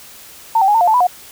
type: tone with pitch steps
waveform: sine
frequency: 900 / 773 / 831 / 904 / 708 / 877 / 990 / 722 Hz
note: A5 / G5 / G#5 / A5 / F5 / A5 / B5 / F#5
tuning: +39 / -24 / +1 / +47 / +23 / -6 / +4 / -43 cents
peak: -9 dBFS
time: 0.55-1.07 s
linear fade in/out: 5 ms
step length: 65 ms
effects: white hiss -39 dBFS RMS until 1.31 s